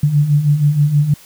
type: beating tone pair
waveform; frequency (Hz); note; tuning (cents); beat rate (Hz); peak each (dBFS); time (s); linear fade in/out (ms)
sine; 142.2 / 148.5; C#3 / D3; +45 / +20; 6.3; -17 / -11; 0.03-1.14; 5
effects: white hiss -43 dBFS RMS until 1.25 s